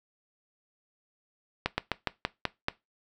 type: slowing click train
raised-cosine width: 0.3 ms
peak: -10 dBFS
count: 7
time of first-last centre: 1.66-2.684 s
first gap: 120 ms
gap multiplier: 1.14
effects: noise-tail reverb RT60 0.2 s tail -19 dB re dry